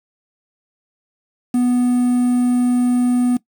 triangle tone with quantisation, 246.4 Hz, B3, 4 cents flat, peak -11 dBFS, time 1.54-3.37 s, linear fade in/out 5 ms, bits 6, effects noise-tail reverb RT60 0.1 s tail -19 dB re dry

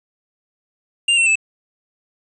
square tone with pitch steps, 2794 / 2707 / 2622 Hz, F7 / E7 / E7, 0 / +45 / -10 cents, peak -13 dBFS, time 1.08-1.356 s, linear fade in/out 5 ms, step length 92 ms, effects resampled to 22050 Hz

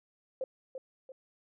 sine tone with echo, 523.3 Hz, C5, in tune, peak -31 dBFS, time 0.41-0.44 s, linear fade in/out 2 ms, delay 340 ms, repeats 2, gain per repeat -7 dB, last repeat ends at 1.12 s, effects none

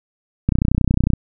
click train, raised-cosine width 5 ms, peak -3 dBFS, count 21, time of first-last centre 0.49-1.135 s, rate 31 Hz, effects none

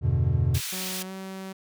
triangle chord, E minor seventh, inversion none, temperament equal with one note detuned, 82.41 / 97.1 / 123.47 / 146.83 Hz, E2 / G2 / B2 / D3, 0 / -16 / 0 / 0 cents, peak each -24 / -25 / -22 / -27 dBFS, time 0.01-0.61 s, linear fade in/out 50 ms
pink high-pass noise, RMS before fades -33 dBFS, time 0.54-1.03 s, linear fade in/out 10 ms, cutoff 2600 Hz, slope 12 dB/octave
sawtooth tone with pitch glide, 186.3 to 190.76 Hz, F#3 to G3, +12 to -47 cents, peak -31 dBFS, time 0.72-1.53 s, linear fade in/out 10 ms, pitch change +41 cents, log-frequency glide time 1.04-1.12 s
effects none

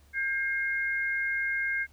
sine tone pair together, 1600 / 2136 Hz, G6 / C7, +35 / +35 cents, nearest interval perfect fourth, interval 500 cents, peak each -29 / -30 dBFS, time 0.13-1.87 s, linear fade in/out 50 ms, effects added 72 Hz sine -57 dBFS peak until 1.92 s + pink hiss -64 dBFS RMS until 1.92 s

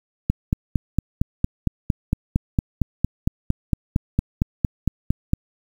click train, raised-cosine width 5 ms, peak -5 dBFS, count 23, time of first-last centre 0.3-5.334 s, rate 4.37 Hz, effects 7-bit

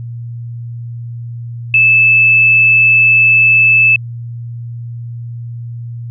sine tone, 2623 Hz, E7, 9 cents flat, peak -5 dBFS, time 1.74-3.96 s, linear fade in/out 2 ms, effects added 118 Hz sine -22 dBFS peak until 6.1 s

